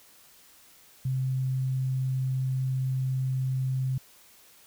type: tone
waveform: sine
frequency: 130.81 Hz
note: C3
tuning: in tune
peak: -25 dBFS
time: 1.05-3.98 s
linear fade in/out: 5 ms
effects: white hiss -56 dBFS RMS until 4.66 s